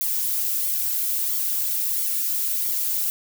violet noise with flanger, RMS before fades -24 dBFS, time 0.01-3.1 s, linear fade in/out 0 ms, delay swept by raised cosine 0.88 to 3.28 ms, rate 1.5 Hz, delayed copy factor +0.65, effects none

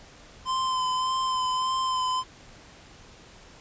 square tone with vibrato, 1030 Hz, C6, 28 cents flat, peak -25 dBFS, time 0.45-2.24 s, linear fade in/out 50 ms, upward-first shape sine, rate 1.7 Hz, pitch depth 22 cents each way, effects pink hiss -50 dBFS RMS until 3.6 s + resampled to 16000 Hz

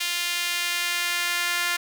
sawtooth tone with high-pass filter sweep, 349.2 Hz, F4, in tune, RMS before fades -26 dBFS, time 0-1.77 s, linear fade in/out 10 ms, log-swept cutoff 2700 to 1700 Hz, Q 1.4, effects none

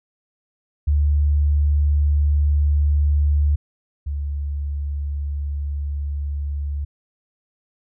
sine tone pair in turn, 73.2 / 71.86 Hz, D2 / D2, -5 / -37 cents, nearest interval unison, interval 32 cents, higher first, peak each -14 / -22 dBFS, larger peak first, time 0.87-3.56 / 4.06-6.85 s, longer second, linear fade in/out 10 ms, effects none

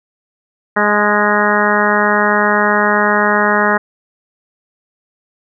harmonic tone with a mistuned harmonic, 207.7 Hz, G#3, in tune, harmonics 1 / 2 / 3 / 4 / 5 / 6 / 7 / 8 / 9, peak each -19 / -19 / -19 / -19 / -19 / -19 / -19 / -19 / -19 dBFS, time 0.76-3.78 s, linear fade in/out 10 ms, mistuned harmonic 4, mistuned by +20 cents, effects none

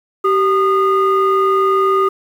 sine tone pair together, 386.2 / 1226.1 Hz, G4 / D#6, -26 / -26 cents, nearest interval octave + minor sixth, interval 2000 cents, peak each -12 dBFS, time 0.24-2.09 s, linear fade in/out 10 ms, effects tanh soft clip ceiling -7 dBFS + 7-bit

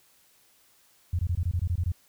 sine tone bursts, 87.31 Hz, F2, in tune, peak -23 dBFS, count 10, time 1.13-1.919 s, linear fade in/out 5 ms, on 60 ms, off 21 ms, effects white hiss -62 dBFS RMS until 2.08 s

